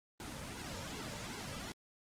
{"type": "noise with flanger", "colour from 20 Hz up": "pink", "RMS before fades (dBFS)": -44, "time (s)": [0.2, 1.72], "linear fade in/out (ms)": 0, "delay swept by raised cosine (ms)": [1.6, 2.8], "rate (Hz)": 2.6, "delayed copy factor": -0.7, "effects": ["low-pass 9000 Hz 12 dB/octave", "Opus 24 kbps"]}